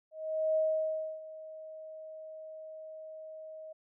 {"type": "tone with ADSR envelope", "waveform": "sine", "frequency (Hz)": 630, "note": "D#5", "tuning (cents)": 21, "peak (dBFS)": -25, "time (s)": [0.11, 3.73], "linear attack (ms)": 450, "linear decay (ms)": 640, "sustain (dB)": -18, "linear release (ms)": 9, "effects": []}